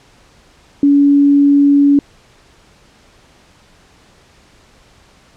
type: tone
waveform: sine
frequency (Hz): 283.9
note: C#4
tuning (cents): +41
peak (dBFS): -6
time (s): 0.83-1.99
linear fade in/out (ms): 2
effects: pink hiss -48 dBFS RMS until 5.36 s + low-pass 7000 Hz 12 dB/octave